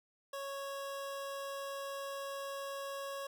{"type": "tone", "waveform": "25% pulse", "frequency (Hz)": 553, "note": "C#5", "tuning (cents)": -4, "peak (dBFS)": -36, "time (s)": [0.33, 3.27], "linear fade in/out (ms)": 5, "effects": []}